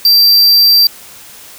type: tone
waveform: square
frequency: 4699 Hz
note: D8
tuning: in tune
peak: -5 dBFS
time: 0.05-0.87 s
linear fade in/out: 2 ms
effects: white hiss -35 dBFS RMS until 1.58 s